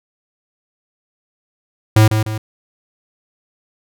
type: tone with echo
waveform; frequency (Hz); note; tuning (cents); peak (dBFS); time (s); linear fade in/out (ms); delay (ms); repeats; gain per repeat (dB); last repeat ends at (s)
square; 108.6; A2; -22; -7; 1.96-2.08; 5; 150; 2; -7; 2.38
effects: none